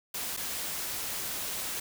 white noise with dropouts, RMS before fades -35 dBFS, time 0.14-1.8 s, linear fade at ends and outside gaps 5 ms, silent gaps 0.367-0.372 s, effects none

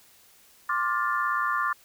sine chord, D minor seventh, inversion third, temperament just, 1057.2 / 1174.7 / 1409.6 / 1762 Hz, C6 / D6 / F6 / A6, +18 / 0 / +16 / +2 cents, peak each -30 / -27 / -30 / -31 dBFS, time 0.69-1.73 s, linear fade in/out 5 ms, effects white hiss -57 dBFS RMS until 1.84 s

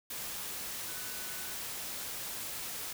sine tone in noise, 1492 Hz, F#6, 14 cents sharp, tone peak -50 dBFS, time 0.88-1.54 s, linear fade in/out 5 ms, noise white, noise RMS -40 dBFS, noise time 0.1-2.93 s, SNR -13 dB, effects none

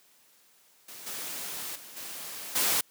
white noise with level steps, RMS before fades -45 / -37 / -47 / -40 / -26 dBFS, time 0.88-2.81 s, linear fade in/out 5 ms, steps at 1.06 / 1.75 / 1.96 / 2.55 s, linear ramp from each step 10 ms, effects white hiss -62 dBFS RMS until 2.9 s + high-pass 150 Hz 12 dB/octave

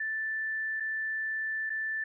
sine tone with dropouts, 1762 Hz, A6, 2 cents sharp, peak -30 dBFS, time 0-2.04 s, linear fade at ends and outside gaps 5 ms, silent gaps 0.8-0.804 / 1.696-1.701 s, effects none

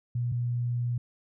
sine tone pair in turn, 120.9 / 120.9 Hz, B2 / B2, -36 / -36 cents, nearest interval unison, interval 0 cents, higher neither, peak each -26 dBFS, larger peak neither, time 0.15-0.32 / 0.32-0.98 s, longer second, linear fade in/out 5 ms, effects none

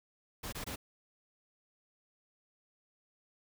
pink noise bursts, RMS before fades -41 dBFS, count 3, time 0.43-0.76 s, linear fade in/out 10 ms, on 96 ms, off 21 ms, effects none

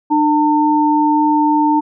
sine tone pair together, 300.6 / 900 Hz, D4 / A5, +40 / +39 cents, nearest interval octave + perfect fifth, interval 1899 cents, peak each -13 dBFS, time 0.1-1.81 s, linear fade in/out 20 ms, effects none

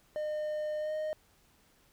triangle tone with pitch glide, 608 to 617.9 Hz, D#5 to D#5, -40 to -12 cents, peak -30 dBFS, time 0.16-1.13 s, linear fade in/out 0 ms, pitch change +28 cents, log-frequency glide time 0.79-0.93 s, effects pink hiss -66 dBFS RMS until 1.92 s

